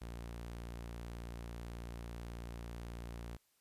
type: tone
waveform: sawtooth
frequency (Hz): 58.27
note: A#1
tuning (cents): 0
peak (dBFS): -40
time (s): 0.01-3.37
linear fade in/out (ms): 10
effects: white hiss -75 dBFS RMS until 3.6 s + resampled to 32000 Hz